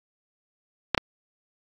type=clicks; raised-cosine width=0.3 ms; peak=-3 dBFS; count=2; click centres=0.947 / 0.978 s; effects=AAC 48 kbps